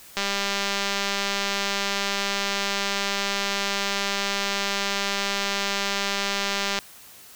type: click train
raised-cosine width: 0.2 ms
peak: -8 dBFS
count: 1318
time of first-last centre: 0.17-6.788 s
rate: 199 Hz
effects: white hiss -47 dBFS RMS until 7.35 s

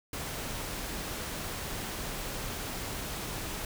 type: noise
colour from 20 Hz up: pink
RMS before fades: -37 dBFS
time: 0.13-3.65 s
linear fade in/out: 2 ms
effects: none

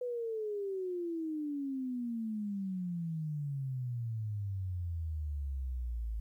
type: exponential sweep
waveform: sine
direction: down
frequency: 500 to 53.3 Hz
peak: -34 dBFS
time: 0.01-6.2 s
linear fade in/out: 5 ms
effects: 12-bit

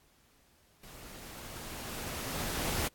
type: noise with level ramp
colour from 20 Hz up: pink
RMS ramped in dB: -51 to -32 dBFS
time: 0.83-2.88 s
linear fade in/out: 5 ms
effects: pink hiss -66 dBFS RMS until 2.94 s + AAC 64 kbps

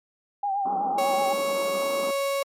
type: tone with vibrato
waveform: sine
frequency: 794 Hz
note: G5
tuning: 22 cents sharp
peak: -23 dBFS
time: 0.43-1.33 s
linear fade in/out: 5 ms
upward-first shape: triangle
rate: 8 Hz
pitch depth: 66 cents each way
type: band-pass noise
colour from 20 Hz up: pink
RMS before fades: -36 dBFS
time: 0.65-2.11 s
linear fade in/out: 5 ms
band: 180 to 1300 Hz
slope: 96 dB/octave
type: tone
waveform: 35% pulse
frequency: 554.4 Hz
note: C#5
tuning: in tune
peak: -22 dBFS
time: 0.98-2.43 s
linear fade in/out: 5 ms
effects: MP3 64 kbps

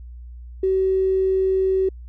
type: tone with tanh clipping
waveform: triangle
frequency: 379.9 Hz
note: F#4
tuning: 46 cents sharp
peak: -16 dBFS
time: 0.63-1.89 s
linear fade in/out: 5 ms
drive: 3 dB
effects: added 60 Hz sine -35 dBFS peak until 2.08 s

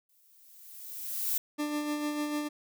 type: noise with exponential growth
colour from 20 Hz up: violet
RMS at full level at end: -28 dBFS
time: 0.09-1.38 s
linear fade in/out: 5 ms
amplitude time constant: 280 ms
type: tone with tremolo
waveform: 40% pulse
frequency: 297.1 Hz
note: D4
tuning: 20 cents sharp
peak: -28 dBFS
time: 1.58-2.49 s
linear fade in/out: 20 ms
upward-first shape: sine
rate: 6.7 Hz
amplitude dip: 40%
effects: none

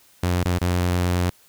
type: tone with dropouts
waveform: sawtooth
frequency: 89 Hz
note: F2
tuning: 33 cents sharp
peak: -15 dBFS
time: 0.23-1.3 s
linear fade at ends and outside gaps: 5 ms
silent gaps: 0.436-0.453 / 0.586-0.614 s
effects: white hiss -55 dBFS RMS until 1.48 s

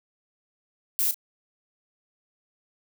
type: noise with echo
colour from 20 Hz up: violet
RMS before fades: -24 dBFS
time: 0.99-1.11 s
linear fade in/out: 0 ms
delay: 33 ms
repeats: 1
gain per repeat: -12 dB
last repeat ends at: 1.143 s
effects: none

